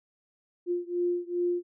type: beating tone pair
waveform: sine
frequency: 350.7 / 353.2 Hz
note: F4 / F4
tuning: +7 / +20 cents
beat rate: 2.5 Hz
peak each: -29 / -30 dBFS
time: 0.66-1.63 s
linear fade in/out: 50 ms
effects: none